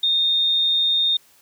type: tone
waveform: sine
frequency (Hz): 3666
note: A#7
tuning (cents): -30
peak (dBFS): -16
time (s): 0.03-1.17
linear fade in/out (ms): 5
effects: white hiss -55 dBFS RMS until 1.41 s